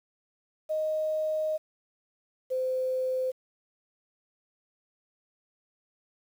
sine tone pair in turn, 622.3 / 515.3 Hz, D#5 / C5, 0 / -27 cents, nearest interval minor third, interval 327 cents, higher first, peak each -26 dBFS, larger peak neither, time 0.69-1.58 / 2.5-3.32 s, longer first, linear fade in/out 20 ms, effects 9-bit

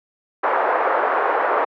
pink band-pass noise, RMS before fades -19 dBFS, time 0.43-1.65 s, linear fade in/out 10 ms, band 460 to 1500 Hz, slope 24 dB/octave, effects high-pass 300 Hz 12 dB/octave

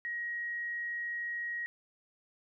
sine tone, 1893 Hz, A#6, 26 cents sharp, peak -34 dBFS, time 0.05-1.66 s, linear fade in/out 0 ms, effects none

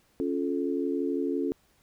sine chord, Db augmented, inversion none, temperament equal with one note detuned, 277.2 / 349.2 / 434.9 Hz, Db4 / F4 / A4, 0 / 0 / -20 cents, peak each -29 / -31 / -32 dBFS, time 0.2-1.52 s, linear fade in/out 0 ms, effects pink hiss -66 dBFS RMS until 1.82 s

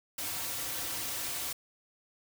white noise with comb filter, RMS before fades -36 dBFS, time 0.18-1.53 s, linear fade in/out 5 ms, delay 4.8 ms, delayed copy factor -0.6, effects none

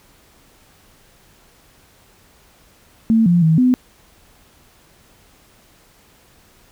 sine tone with pitch steps, 224.6 / 173.7 / 160.1 / 252.3 Hz, A3 / F3 / D#3 / B3, +36 / -9 / +50 / +37 cents, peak -10 dBFS, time 3.1-3.74 s, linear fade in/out 0 ms, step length 160 ms, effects pink hiss -52 dBFS RMS until 6.71 s

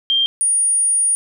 sine tone pair in turn, 3181 / 9550 Hz, G7 / D9, +25 / +28 cents, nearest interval octave + perfect fifth, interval 1903 cents, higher second, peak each -13 dBFS, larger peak neither, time 0.1-0.26 / 0.41-1.15 s, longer second, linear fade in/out 0 ms, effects none

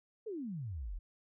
sine exponential sweep, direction down, 466.2 to 36.71 Hz, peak -38 dBFS, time 0.26-0.99 s, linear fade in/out 10 ms, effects none

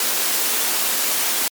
white high-pass noise, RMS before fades -20 dBFS, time 0-1.48 s, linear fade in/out 2 ms, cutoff 230 Hz, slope 24 dB/octave, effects MP3 96 kbps

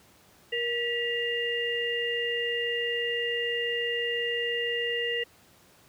sine tone cluster, 471 / 1942 / 2808 Hz, A#4 / B6 / F7, +18 / -30 / +9 cents, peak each -31 dBFS, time 0.52-5.24 s, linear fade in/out 10 ms, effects pink hiss -58 dBFS RMS until 5.88 s + high-pass 80 Hz 12 dB/octave

